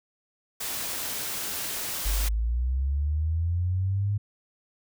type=noise; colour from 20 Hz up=white; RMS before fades=-32 dBFS; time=0.6-2.29 s; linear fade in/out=10 ms
type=linear sweep; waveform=sine; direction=up; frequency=46.25 to 103.83 Hz; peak=-23 dBFS; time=2.05-4.18 s; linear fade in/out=10 ms
effects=none